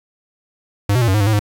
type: tone with pitch steps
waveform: square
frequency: 101.3 / 125.7 / 117.2 / 94.8 / 106.3 / 99.6 / 109.5 / 103.6 Hz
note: G#2 / B2 / A#2 / F#2 / G#2 / G2 / A2 / G#2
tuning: -43 / +31 / +10 / +43 / +41 / +28 / -8 / -4 cents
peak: -13 dBFS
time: 0.89-1.394 s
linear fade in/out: 5 ms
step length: 63 ms
effects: 7-bit